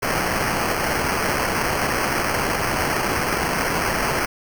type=noise with sample-and-hold; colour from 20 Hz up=white; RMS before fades=-22 dBFS; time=0.02-4.26 s; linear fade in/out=10 ms; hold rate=3675 Hz; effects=none